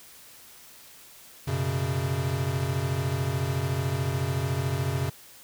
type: chord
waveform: square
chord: F# suspended fourth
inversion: none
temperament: equal with one note detuned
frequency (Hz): 92.5 / 123.47 / 137.24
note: F#2 / B2 / C#3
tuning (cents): 0 / 0 / -17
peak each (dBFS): -32 / -32 / -29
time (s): 1.47-5.1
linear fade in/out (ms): 10
effects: white hiss -50 dBFS RMS until 5.43 s